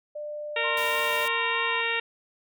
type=tone; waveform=sine; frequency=596 Hz; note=D5; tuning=25 cents sharp; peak=-32 dBFS; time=0.15-1.26 s; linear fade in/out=10 ms
type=harmonic tone; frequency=461.9 Hz; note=A#4; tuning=16 cents flat; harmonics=1 / 2 / 3 / 4 / 5 / 6 / 7 / 8; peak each=-34 / -35 / -35 / -30 / -32 / -30 / -39 / -36 dBFS; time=0.56-2 s; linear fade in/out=5 ms
type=tone with vibrato; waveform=sine; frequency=1033 Hz; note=C6; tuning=22 cents flat; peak=-31 dBFS; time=0.63-1.82 s; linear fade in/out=20 ms; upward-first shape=sine; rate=3.3 Hz; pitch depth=43 cents each way
type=noise; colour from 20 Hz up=white; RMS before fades=-39 dBFS; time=0.77-1.28 s; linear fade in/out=2 ms
effects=none